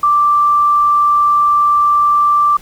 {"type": "tone", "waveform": "sine", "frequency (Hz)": 1174.7, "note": "D6", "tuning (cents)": 0, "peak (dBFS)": -8, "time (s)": [0.03, 2.57], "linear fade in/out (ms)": 5, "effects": ["pink hiss -41 dBFS RMS until 2.61 s"]}